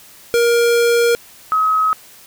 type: tone pair in turn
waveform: square / sine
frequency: 471.1 / 1274.5 Hz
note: A#4 / D#6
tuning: +18 / +41 cents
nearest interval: octave + perfect fourth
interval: 1723 cents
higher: second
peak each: -12 dBFS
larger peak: neither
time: 0.34-1.15 / 1.52-1.93 s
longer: first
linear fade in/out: 0 ms
effects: white hiss -43 dBFS RMS until 2.26 s